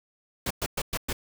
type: noise bursts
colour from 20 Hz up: pink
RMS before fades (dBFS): -29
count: 5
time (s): 0.46-1.13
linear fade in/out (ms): 5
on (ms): 46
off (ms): 110
effects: none